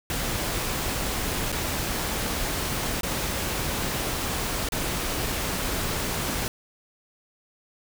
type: noise with dropouts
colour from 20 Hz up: pink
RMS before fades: -28 dBFS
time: 0.1-6.48 s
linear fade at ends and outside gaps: 1 ms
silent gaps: 1.519-1.525 / 3.01-3.032 / 4.688-4.721 s
effects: none